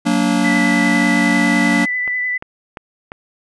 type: chord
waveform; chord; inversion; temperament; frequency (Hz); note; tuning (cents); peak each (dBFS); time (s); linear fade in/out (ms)
square; Gb augmented; none; just; 185 / 231.2 / 289.1; Gb3 / Bb3 / D4; 0 / -14 / -27; -20 / -18 / -18; 0.05-1.86; 20
type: tone with vibrato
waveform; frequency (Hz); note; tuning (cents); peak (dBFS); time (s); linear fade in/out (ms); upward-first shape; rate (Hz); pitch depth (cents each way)
sine; 1991; B6; +14; -17; 0.44-2.38; 10; triangle; 10; 20
type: click train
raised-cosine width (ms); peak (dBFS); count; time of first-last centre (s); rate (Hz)
0.5; -15; 5; 1.73-3.119; 2.88
effects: resampled to 24000 Hz